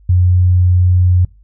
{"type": "tone", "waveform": "sine", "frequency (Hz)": 90.2, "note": "F#2", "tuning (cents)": -44, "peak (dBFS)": -7, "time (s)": [0.09, 1.25], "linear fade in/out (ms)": 5, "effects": ["noise-tail reverb RT60 0.3 s tail -23 dB re dry", "added 50 Hz sine -42 dBFS peak until 1.43 s"]}